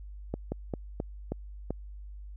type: slowing click train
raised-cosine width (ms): 2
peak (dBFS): -18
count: 6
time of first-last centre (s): 0.34-1.706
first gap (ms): 180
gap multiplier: 1.21
effects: added 50 Hz sine -41 dBFS peak until 2.36 s